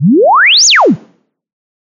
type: exponential two-way sweep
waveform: sine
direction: up then down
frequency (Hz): 122.3 to 7040 to 122.3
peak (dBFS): -3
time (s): 0-0.96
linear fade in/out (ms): 50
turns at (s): 0.66
effects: noise-tail reverb RT60 0.6 s tail -24 dB re dry